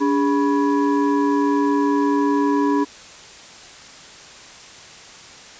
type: tone with frequency modulation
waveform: sine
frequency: 287.2 Hz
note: D4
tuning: 39 cents flat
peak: -15 dBFS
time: 0-2.85 s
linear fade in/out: 20 ms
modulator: 696 Hz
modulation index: 0.92
effects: white hiss -41 dBFS RMS until 5.59 s + resampled to 16000 Hz